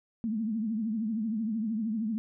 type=tone with vibrato; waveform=sine; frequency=220 Hz; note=A3; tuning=in tune; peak=-28 dBFS; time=0.24-2.18 s; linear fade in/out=0 ms; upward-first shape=triangle; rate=13 Hz; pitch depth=130 cents each way; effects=none